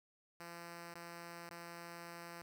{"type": "tone with dropouts", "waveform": "5% pulse", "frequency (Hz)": 170.8, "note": "F3", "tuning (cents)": -38, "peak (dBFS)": -37, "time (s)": [0.4, 2.42], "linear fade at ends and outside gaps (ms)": 2, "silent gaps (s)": [[0.94, 0.954], [1.493, 1.508]], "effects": []}